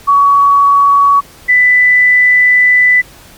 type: tone pair in turn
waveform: sine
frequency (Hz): 1127 / 1990.9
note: C#6 / B6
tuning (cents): +28 / +13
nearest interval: minor seventh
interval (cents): 985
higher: second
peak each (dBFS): -4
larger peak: neither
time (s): 0.07-1.21 / 1.48-3.02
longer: second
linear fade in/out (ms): 20
effects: pink hiss -38 dBFS RMS until 3.37 s + MP3 96 kbps